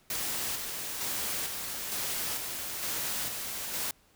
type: noise with tremolo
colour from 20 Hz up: white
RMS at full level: -33 dBFS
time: 0.1-3.91 s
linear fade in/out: 2 ms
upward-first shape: square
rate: 1.1 Hz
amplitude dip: 35%
effects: pink hiss -64 dBFS RMS until 4.15 s